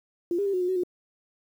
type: tone with pitch steps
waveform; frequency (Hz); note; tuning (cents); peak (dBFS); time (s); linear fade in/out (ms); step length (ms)
sine; 345.8 / 402.8 / 395.2 / 365.6 / 359.1 / 373.7 / 358.1; F4 / G4 / G4 / F#4 / F4 / F#4 / F4; -17 / +47 / +14 / -21 / +48 / +17 / +43; -23; 0.31-0.835; 2; 75
effects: 9-bit